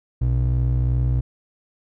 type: ring-modulated tone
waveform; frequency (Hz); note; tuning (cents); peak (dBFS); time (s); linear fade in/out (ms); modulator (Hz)
triangle; 92.5; F#2; 0; -12; 0.21-1.21; 10; 31.4
effects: none